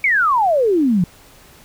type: exponential sweep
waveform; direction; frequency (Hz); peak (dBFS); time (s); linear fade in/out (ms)
sine; down; 2290 to 166.6; -12; 0.04-1.04; 2
effects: pink hiss -46 dBFS RMS until 1.64 s